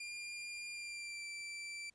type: tone with pitch glide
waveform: sawtooth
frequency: 2402 to 2340 Hz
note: D7 to D7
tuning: +38 to -7 cents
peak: -40 dBFS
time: 0-1.9 s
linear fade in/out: 5 ms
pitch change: -45 cents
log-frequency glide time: 0.69-1.27 s
effects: pink hiss -75 dBFS RMS until 1.94 s + resampled to 22050 Hz